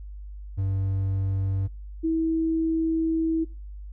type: tone pair in turn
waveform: triangle / sine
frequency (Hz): 96.7 / 323.9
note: G2 / E4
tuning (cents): -23 / -30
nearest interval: octave + major sixth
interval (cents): 2093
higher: second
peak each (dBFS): -21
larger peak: neither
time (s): 0.57-1.68 / 2.03-3.45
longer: second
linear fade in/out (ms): 20
effects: noise-tail reverb RT60 0.4 s tail -24 dB re dry + added 50 Hz sine -36 dBFS peak until 3.92 s